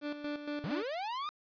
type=tone with tremolo; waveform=30% pulse; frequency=293.7 Hz; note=D4; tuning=in tune; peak=-32 dBFS; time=0.01-0.84 s; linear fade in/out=50 ms; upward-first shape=square; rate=4.3 Hz; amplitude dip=60%
type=linear sweep; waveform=45% pulse; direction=up; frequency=129.6 to 1244.5 Hz; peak=-35 dBFS; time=0.64-1.29 s; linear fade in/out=0 ms
effects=resampled to 11025 Hz + 11-bit